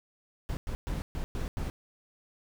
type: noise bursts at uneven times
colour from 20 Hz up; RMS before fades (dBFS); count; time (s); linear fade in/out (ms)
brown; -33; 6; 0.49-0.57 / 0.67-0.75 / 0.87-1.02 / 1.15-1.24 / 1.35-1.48 / 1.57-1.7; 0
effects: none

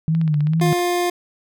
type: tone with vibrato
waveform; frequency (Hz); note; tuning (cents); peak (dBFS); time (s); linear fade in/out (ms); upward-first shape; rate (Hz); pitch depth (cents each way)
sine; 155.56; D#3; 0; -15; 0.08-0.73; 0; sine; 2.4; 92
type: click train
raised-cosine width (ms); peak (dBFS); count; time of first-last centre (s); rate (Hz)
0.3; -22; 11; 0.15-0.791; 15.6
type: tone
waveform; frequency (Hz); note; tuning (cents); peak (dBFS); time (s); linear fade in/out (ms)
25% pulse; 352.6; F4; +17; -14; 0.61-1.1; 5
effects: none

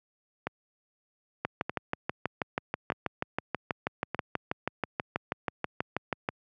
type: two click trains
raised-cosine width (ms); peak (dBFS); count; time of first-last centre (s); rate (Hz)
0.5; -15 / -13; 4 / 31; 0.47-4.146 / 1.45-6.289; 0.816 / 6.2
effects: high-pass 100 Hz 12 dB/octave

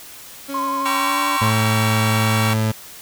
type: tone with pitch glide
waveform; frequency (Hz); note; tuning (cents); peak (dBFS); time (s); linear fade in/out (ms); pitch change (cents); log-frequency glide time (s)
30% pulse; 277.2 to 288.1; C#4 to D4; 0 to -33; -24; 0.48-1.38; 20; +67; 0.96-1.2
type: tone with vibrato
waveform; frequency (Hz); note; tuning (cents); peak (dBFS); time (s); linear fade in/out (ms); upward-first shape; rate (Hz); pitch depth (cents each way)
sine; 1046.5; C6; 0; -20; 0.54-1.5; 5; sine; 11; 42
type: chord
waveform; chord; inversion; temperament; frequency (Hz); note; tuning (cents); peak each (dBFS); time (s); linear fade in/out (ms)
20% pulse; G diminished seventh; none; just; 784 / 940.8 / 1128.9 / 1354.7; G5 / Bb5 / Db6 / Fb6; 0 / +16 / +31 / +47; -23 / -23 / -19 / -22; 0.85-2.54; 10
type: tone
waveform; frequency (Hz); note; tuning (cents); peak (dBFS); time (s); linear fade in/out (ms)
30% pulse; 109.7; A2; -5; -14; 1.41-2.72; 10
effects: white hiss -39 dBFS RMS until 3.01 s

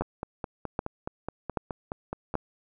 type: two click trains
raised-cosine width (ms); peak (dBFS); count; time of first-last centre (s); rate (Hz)
1; -18 / -13; 12 / 4; 0.02-2.341 / 0.01-2.354; 4.74 / 1.28
effects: none

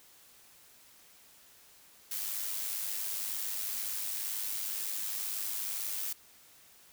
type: noise with amplitude modulation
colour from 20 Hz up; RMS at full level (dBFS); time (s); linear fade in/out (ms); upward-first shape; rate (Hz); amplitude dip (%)
blue; -34; 2.11-6.13; 5; sine; 102; 45
effects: white hiss -59 dBFS RMS until 6.92 s

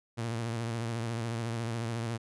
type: tone with vibrato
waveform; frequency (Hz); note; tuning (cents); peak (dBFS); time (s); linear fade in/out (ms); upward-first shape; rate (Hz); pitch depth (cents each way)
sawtooth; 115.4; A#2; -17; -28; 0.17-2.18; 20; sine; 14; 56
effects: resampled to 24000 Hz

